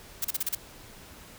blue noise bursts, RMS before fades -28 dBFS, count 6, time 0.22-0.551 s, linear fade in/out 5 ms, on 26 ms, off 35 ms, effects pink hiss -49 dBFS RMS until 1.38 s

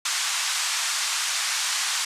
white band-pass noise, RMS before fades -26 dBFS, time 0.05-2.05 s, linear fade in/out 5 ms, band 930 to 8000 Hz, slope 24 dB/octave, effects resampled to 32000 Hz

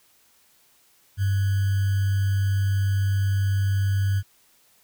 sine tone with sample-and-hold, 98 Hz, G2, in tune, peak -19 dBFS, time 1.17-4.23 s, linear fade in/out 50 ms, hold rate 1575 Hz, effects white hiss -60 dBFS RMS until 4.83 s

